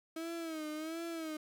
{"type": "tone with vibrato", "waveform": "35% pulse", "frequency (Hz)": 320, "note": "D#4", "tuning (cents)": 49, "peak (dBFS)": -37, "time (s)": [0.16, 1.37], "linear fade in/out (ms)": 5, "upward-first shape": "sine", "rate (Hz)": 1.4, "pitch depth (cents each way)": 86, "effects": []}